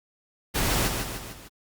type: noise with echo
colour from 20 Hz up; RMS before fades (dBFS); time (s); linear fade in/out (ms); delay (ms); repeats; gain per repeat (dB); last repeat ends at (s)
pink; -25; 0.54-0.89; 20; 150; 4; -5; 1.49
effects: Opus 48 kbps

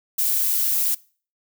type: noise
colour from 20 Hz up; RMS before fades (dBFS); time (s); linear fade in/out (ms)
violet; -21; 0.18-0.95; 10
effects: noise-tail reverb RT60 0.4 s tail -22 dB re dry

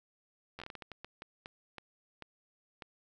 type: slowing click train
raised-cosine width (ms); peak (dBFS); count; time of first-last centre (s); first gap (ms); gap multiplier
0.3; -28; 15; 0.59-2.822; 11; 1.36
effects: none

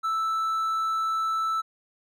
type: tone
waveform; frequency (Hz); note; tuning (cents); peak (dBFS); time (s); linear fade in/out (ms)
triangle; 1318.5; E6; 0; -22; 0.03-1.62; 20
effects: none

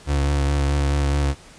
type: tone with vibrato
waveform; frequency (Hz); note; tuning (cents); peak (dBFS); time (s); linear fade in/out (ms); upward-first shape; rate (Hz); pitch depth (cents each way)
35% pulse; 71; C#2; +42; -16; 0.06-1.35; 50; sine; 4.7; 26
effects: pink hiss -46 dBFS RMS until 1.58 s + resampled to 22050 Hz

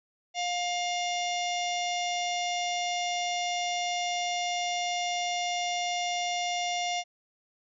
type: harmonic tone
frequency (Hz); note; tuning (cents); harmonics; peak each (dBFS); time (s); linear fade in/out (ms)
707; F5; +21; 1 / 3 / 4 / 5 / 6 / 7 / 8 / 9 / 10; -30 / -36 / -37 / -38 / -46 / -48 / -39 / -49 / -48; 0.34-7.04; 50
effects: none

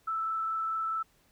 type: tone with frequency modulation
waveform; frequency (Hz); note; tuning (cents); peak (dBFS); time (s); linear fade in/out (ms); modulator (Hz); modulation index
sine; 1318.5; E6; 0; -29; 0.07-1.03; 10; 24.6; 0.49
effects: pink hiss -67 dBFS RMS until 1.31 s

